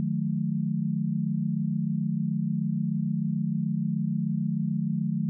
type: tone cluster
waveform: sine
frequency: 153.1 / 179.8 / 216.1 Hz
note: D#3 / F#3 / A3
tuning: -28 / -49 / -31 cents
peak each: -29 dBFS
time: 0-5.29 s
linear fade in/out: 0 ms
effects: none